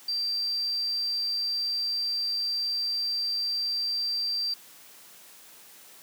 sine tone, 4699 Hz, D8, in tune, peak -26 dBFS, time 0.08-4.54 s, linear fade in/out 5 ms, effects white hiss -51 dBFS RMS until 6.02 s + high-pass 150 Hz 12 dB/octave

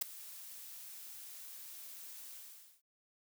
blue noise with ADSR envelope, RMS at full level -29 dBFS, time 0.01-2.82 s, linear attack 10 ms, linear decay 7 ms, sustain -21 dB, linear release 490 ms, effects none

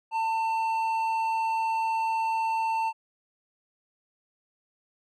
sine tone with hard clipping, 896 Hz, A5, 31 cents sharp, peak -26 dBFS, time 0.11-2.93 s, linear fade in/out 50 ms, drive 6 dB, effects none

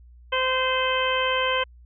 harmonic tone, 517 Hz, C5, 21 cents flat, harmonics 1 / 2 / 3 / 4 / 5 / 6, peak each -26 / -26 / -29 / -31 / -30 / -28 dBFS, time 0.32-1.64 s, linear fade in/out 10 ms, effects added 60 Hz sine -46 dBFS peak until 1.85 s

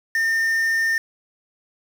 triangle tone with quantisation, 1813 Hz, A#6, 49 cents flat, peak -16 dBFS, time 0.15-0.98 s, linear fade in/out 2 ms, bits 6, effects none

